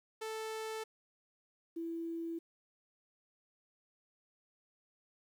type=tone pair in turn; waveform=sawtooth / sine; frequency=440 / 332.4 Hz; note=A4 / E4; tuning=0 / +15 cents; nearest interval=perfect fourth; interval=485 cents; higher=first; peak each=-35 / -37 dBFS; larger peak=first; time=0.21-0.84 / 1.76-2.39 s; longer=neither; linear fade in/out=10 ms; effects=low-pass 12000 Hz 12 dB/octave + 11-bit